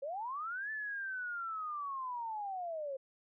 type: linear two-way sweep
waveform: sine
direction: up then down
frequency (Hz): 523.3 to 1760 to 523.3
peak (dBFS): -37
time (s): 0.02-2.97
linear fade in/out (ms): 10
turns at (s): 0.71
effects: none